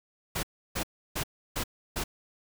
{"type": "noise bursts", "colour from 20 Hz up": "pink", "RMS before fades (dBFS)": -31, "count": 5, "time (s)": [0.35, 2.04], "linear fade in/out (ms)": 10, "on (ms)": 82, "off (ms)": 320, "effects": []}